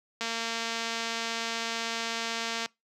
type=click train; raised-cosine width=0.2 ms; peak=-15 dBFS; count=562; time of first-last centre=0.21-2.66 s; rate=229 Hz; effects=noise-tail reverb RT60 0.2 s tail -24 dB re dry + high-pass 150 Hz 12 dB/octave